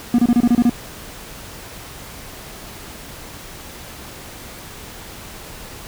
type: tone bursts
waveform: triangle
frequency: 240 Hz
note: B3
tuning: 49 cents flat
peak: -8 dBFS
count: 8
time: 0.14-0.696 s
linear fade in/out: 2 ms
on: 45 ms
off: 28 ms
effects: pink hiss -36 dBFS RMS until 5.87 s